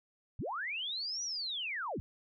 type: linear two-way sweep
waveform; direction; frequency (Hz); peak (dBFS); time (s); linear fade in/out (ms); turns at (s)
sine; up then down; 50.1 to 5920 to 50.1; -35; 0.39-2; 0; 1.23
effects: none